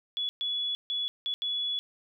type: tone bursts at uneven times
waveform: sine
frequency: 3402 Hz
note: G#7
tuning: 41 cents sharp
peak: -28 dBFS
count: 5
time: 0.17-0.29 / 0.41-0.75 / 0.9-1.08 / 1.26-1.34 / 1.42-1.79 s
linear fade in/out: 0 ms
effects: none